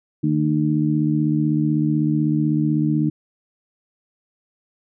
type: harmonic tone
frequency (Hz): 76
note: D#2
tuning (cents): -40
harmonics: 2 / 3 / 4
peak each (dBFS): -20 / -23 / -20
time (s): 0.23-3.1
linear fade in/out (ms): 10
effects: none